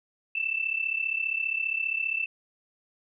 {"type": "tone pair together", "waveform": "sine", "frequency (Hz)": [2637, 2672], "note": ["E7", "E7"], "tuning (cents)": [0, 23], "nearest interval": "unison", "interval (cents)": 23, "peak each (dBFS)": [-29, -29], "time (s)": [0.35, 2.26], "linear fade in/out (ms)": 5, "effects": []}